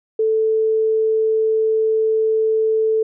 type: tone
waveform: sine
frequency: 440 Hz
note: A4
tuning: in tune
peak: -14 dBFS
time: 0.19-3.03 s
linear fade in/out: 5 ms
effects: none